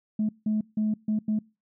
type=tone bursts at uneven times; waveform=sine; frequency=214.5 Hz; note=A3; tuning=44 cents flat; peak=-21 dBFS; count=5; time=0.19-0.29 / 0.46-0.61 / 0.77-0.94 / 1.08-1.19 / 1.28-1.39 s; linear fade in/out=5 ms; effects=noise-tail reverb RT60 0.3 s tail -25 dB re dry + tanh soft clip ceiling -19 dBFS